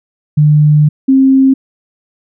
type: tone pair in turn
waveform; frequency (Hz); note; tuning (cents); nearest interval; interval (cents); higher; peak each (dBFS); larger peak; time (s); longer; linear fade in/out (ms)
sine; 150 / 266.7; D3 / C4; +37 / +33; minor seventh; 996; second; -4; neither; 0.37-0.89 / 1.08-1.54; first; 10
effects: none